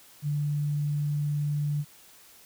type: tone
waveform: sine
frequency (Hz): 146.83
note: D3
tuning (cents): 0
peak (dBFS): -25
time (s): 0.22-1.85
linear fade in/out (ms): 50
effects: white hiss -54 dBFS RMS until 2.45 s